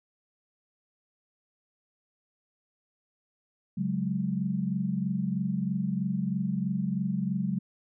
sine chord, C# suspended fourth, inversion none, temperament just, 138.59 / 184.79 / 207.9 Hz, C#3 / F#3 / G#3, 0 / -2 / +2 cents, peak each -34 / -29 / -31 dBFS, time 3.77-7.59 s, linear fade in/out 10 ms, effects none

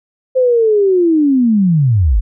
sine linear sweep, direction down, 523.3 to 41.2 Hz, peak -8 dBFS, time 0.35-2.21 s, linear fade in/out 20 ms, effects none

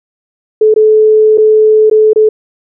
sine tone with dropouts, 432.3 Hz, A4, 31 cents flat, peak -3 dBFS, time 0.61-2.29 s, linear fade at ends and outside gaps 5 ms, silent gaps 0.741-0.761 / 1.375-1.381 / 1.899-1.912 / 2.133-2.159 s, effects none

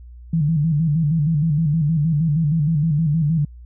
sine tone with vibrato, 155.2 Hz, D#3, 4 cents flat, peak -15 dBFS, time 0.33-3.45 s, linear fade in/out 5 ms, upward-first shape square, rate 6.4 Hz, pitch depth 100 cents each way, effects added 60 Hz sine -37 dBFS peak until 3.65 s

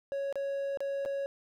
triangle tone with dropouts, 554.4 Hz, C#5, in tune, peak -29 dBFS, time 0.12-1.26 s, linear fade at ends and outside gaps 0 ms, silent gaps 0.326-0.356 / 0.773-0.805 / 1.051-1.059 s, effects none

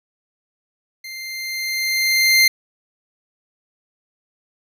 25% pulse tone with level ramp, 2093 Hz, C7, in tune, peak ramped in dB -28 to -6 dBFS, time 1.04-2.48 s, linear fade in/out 5 ms, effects none

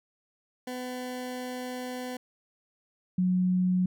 20% pulse / sine tone pair in turn, 251.3 / 182.71 Hz, B3 / F#3, +30 / -22 cents, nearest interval tritone, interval 552 cents, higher first, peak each -29 / -22 dBFS, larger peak second, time 0.67-2.17 / 3.18-3.86 s, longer first, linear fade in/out 5 ms, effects none

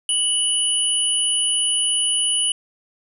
sine tone pair together, 2960 / 9723 Hz, F#7 / D#9, 0 / -41 cents, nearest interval octave + major sixth, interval 2059 cents, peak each -20 dBFS, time 0.09-2.52 s, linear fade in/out 2 ms, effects none

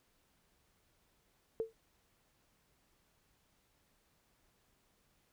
sine tone with exponential decay, 448.8 Hz, A4, 34 cents sharp, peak -29 dBFS, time 1.6-1.73 s, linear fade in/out 0 ms, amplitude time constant 28 ms, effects pink hiss -74 dBFS RMS until 5.32 s

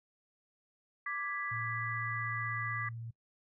sine chord, G# diminished, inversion second, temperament equal, 1174.7 / 1661.2 / 1975.5 Hz, D6 / G#6 / B6, 0 / 0 / 0 cents, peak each -39 / -41 / -38 dBFS, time 1.06-2.89 s, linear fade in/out 5 ms
sine tone with vibrato, 115.2 Hz, A#2, 20 cents flat, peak -40 dBFS, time 1.51-3.11 s, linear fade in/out 10 ms, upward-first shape sine, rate 16 Hz, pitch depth 13 cents each way
effects noise-tail reverb RT60 0.1 s tail -23 dB re dry

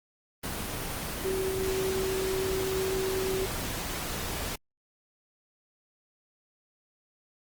sine tone in noise, 380 Hz, F#4, 46 cents sharp, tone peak -28 dBFS, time 1.24-3.46 s, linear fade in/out 10 ms, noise pink, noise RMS -34 dBFS, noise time 0.43-4.56 s, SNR +3 dB, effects Opus 24 kbps

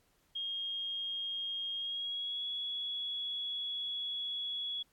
sine tone with pitch glide, 3244 to 3366 Hz, G#7 to G#7, -41 to +23 cents, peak -35 dBFS, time 0.35-4.83 s, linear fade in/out 10 ms, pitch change +64 cents, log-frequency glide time 1.76-2.46 s, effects pink hiss -72 dBFS RMS until 4.92 s + AAC 64 kbps

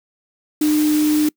sine tone in noise, 302.9 Hz, D#4, 46 cents flat, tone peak -13 dBFS, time 0.61-1.29 s, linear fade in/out 5 ms, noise white, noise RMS -28 dBFS, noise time 0.61-1.29 s, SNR +12 dB, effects noise-tail reverb RT60 0.1 s tail -25 dB re dry

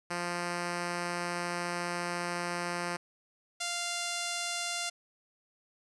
5% pulse tone pair in turn, 174.61 / 696.2 Hz, F3 / F5, 0 / -6 cents, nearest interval 2 octaves, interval 2394 cents, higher second, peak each -21 / -21 dBFS, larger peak neither, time 0.1-2.97 / 3.6-4.9 s, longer first, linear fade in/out 10 ms, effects resampled to 24000 Hz

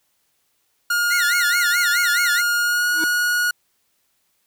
45% pulse tone with pitch glide, 1423 to 1448.7 Hz, F6 to F#6, +32 to -37 cents, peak -17 dBFS, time 0.9-3.51 s, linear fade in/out 5 ms, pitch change +31 cents, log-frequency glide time 2.56-2.88 s
sawtooth tone with vibrato, 1935 Hz, B6, 36 cents flat, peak -18 dBFS, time 1.1-2.42 s, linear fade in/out 20 ms, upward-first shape sine, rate 4.7 Hz, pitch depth 220 cents each way
square tone with exponential growth, 320 Hz, D#4, 49 cents sharp, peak -22 dBFS, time 2.89-3.04 s, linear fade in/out 1 ms, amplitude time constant 31 ms
effects white hiss -67 dBFS RMS until 4.46 s

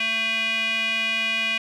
square tone with band-pass filter, 223.8 Hz, A3, 30 cents sharp, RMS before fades -24 dBFS, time 0-1.58 s, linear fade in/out 5 ms, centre 2600 Hz, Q 7.6, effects none

